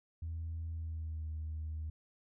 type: tone with pitch glide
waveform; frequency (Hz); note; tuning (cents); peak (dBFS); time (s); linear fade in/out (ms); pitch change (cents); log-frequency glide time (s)
sine; 81.9 to 78.25; E2 to D#2; -11 to +10; -36; 0.22-1.9; 5; -79; 0.72-1.28
effects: tanh soft clip ceiling -34 dBFS